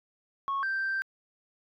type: tone pair in turn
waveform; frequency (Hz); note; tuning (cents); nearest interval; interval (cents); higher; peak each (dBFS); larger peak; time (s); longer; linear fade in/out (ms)
sine; 1100 / 1567.4; C#6 / G6; -14 / -1; tritone; 613; second; -26; neither; 0.48-0.63 / 0.63-1.02; second; 0
effects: tanh soft clip ceiling -25 dBFS